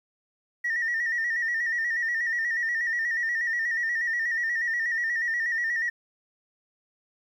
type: tone with vibrato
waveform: sine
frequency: 1864.7 Hz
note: A#6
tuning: in tune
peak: -23 dBFS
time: 0.64-5.9 s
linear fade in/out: 10 ms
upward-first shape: square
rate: 8.3 Hz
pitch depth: 53 cents each way
effects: tanh soft clip ceiling -21 dBFS + 10-bit